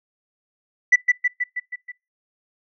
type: tone with echo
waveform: sine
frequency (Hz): 1975.5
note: B6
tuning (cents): 0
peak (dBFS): -7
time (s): 0.92-0.96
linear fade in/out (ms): 10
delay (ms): 160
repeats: 6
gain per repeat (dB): -4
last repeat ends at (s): 1.92
effects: noise-tail reverb RT60 0.3 s tail -26 dB re dry + tanh soft clip ceiling -7 dBFS